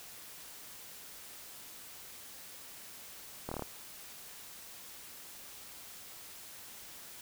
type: slowing click train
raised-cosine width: 1 ms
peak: -23 dBFS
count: 6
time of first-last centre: 3.49-3.623 s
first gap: 25 ms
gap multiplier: 1.03
effects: white hiss -50 dBFS RMS until 7.21 s